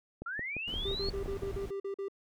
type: click train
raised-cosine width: 2 ms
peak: -27 dBFS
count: 8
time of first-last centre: 0.22-1.433 s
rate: 5.77 Hz
type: linear sweep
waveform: sine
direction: up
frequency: 1331 to 4435 Hz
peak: -35 dBFS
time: 0.26-1.1 s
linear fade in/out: 5 ms
type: noise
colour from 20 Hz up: brown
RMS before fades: -40 dBFS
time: 0.67-1.71 s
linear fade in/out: 10 ms
type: tone bursts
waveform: triangle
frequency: 394.3 Hz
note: G4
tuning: 10 cents sharp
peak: -32 dBFS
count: 9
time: 0.85-2.084 s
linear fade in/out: 5 ms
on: 98 ms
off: 44 ms
effects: none